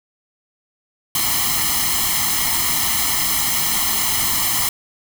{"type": "noise with comb filter", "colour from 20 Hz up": "white", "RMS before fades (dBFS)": -19, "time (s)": [1.15, 4.69], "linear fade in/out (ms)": 2, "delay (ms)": 0.97, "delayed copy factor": 0.95, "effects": []}